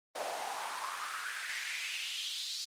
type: noise with high-pass filter sweep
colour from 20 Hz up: pink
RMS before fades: -38 dBFS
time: 0.15-2.65 s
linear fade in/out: 10 ms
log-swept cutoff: 600 to 4500 Hz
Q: 3.6
effects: low-pass 9000 Hz 12 dB/octave + Opus 24 kbps